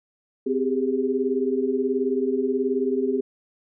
sine tone cluster, 257.3 / 391.9 / 410.5 Hz, C4 / G4 / G#4, -29 / 0 / -20 cents, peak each -25 dBFS, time 0.46-3.21 s, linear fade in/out 10 ms, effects none

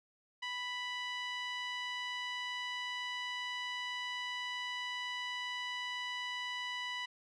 5% pulse tone with low-pass filter, 987.8 Hz, B5, in tune, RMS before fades -40 dBFS, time 0.42-7.06 s, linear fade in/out 10 ms, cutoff 2600 Hz, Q 1.7, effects none

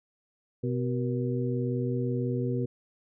harmonic tone with a mistuned harmonic, 125.6 Hz, B2, 30 cents sharp, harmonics 1 / 2 / 3 / 4, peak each -29 / -32 / -34 / -35 dBFS, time 0.63-2.66 s, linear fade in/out 10 ms, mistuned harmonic 4, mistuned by -97 cents, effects none

